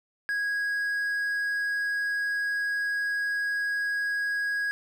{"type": "tone", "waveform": "triangle", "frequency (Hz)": 1652, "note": "G#6", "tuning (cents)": -10, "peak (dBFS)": -24, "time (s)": [0.29, 4.71], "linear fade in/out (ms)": 0, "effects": []}